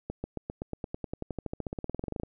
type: accelerating click train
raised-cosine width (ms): 2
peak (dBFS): -20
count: 29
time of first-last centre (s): 0.1-2.234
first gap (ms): 140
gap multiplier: 0.95
effects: none